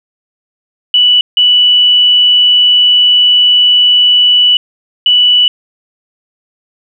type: tone bursts at uneven times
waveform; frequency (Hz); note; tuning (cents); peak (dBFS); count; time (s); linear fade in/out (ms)
sine; 2960; F#7; 0; -4; 3; 0.94-1.21 / 1.37-4.57 / 5.06-5.48; 2
effects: none